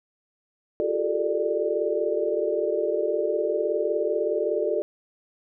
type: tone cluster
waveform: sine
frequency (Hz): 350.7 / 387 / 432.2 / 451.8 / 594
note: F4 / G4 / A4 / A4 / D5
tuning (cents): +7 / -22 / -31 / +46 / +20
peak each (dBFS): -30 / -30 / -27 / -31 / -27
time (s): 0.8-4.82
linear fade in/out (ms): 0
effects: none